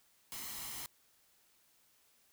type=noise with comb filter; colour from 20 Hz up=white; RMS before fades=-44 dBFS; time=0.32-0.86 s; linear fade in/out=0 ms; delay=0.97 ms; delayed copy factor=+0.5; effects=white hiss -70 dBFS RMS until 2.32 s